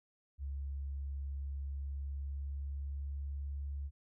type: tone with pitch glide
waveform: sine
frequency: 69.4 to 70.45 Hz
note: C#2 to C#2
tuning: +3 to +29 cents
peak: -37 dBFS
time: 0.38-3.91 s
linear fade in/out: 50 ms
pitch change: +26 cents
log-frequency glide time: 1.61-3.65 s
effects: none